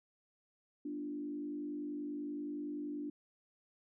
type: tone with frequency modulation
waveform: sine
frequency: 293.7 Hz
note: D4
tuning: in tune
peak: -38 dBFS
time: 0.85-3.1 s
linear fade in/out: 5 ms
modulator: 50.5 Hz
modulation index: 0.67
effects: none